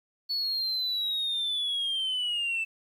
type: linear sweep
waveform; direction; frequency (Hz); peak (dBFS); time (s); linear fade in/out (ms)
sine; down; 4435 to 2637; -25; 0.29-2.65; 20
effects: tanh soft clip ceiling -25 dBFS + 10-bit